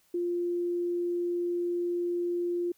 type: tone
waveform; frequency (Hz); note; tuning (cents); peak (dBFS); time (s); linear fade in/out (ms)
sine; 349.2; F4; 0; -27; 0.14-2.72; 5
effects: white hiss -67 dBFS RMS until 2.77 s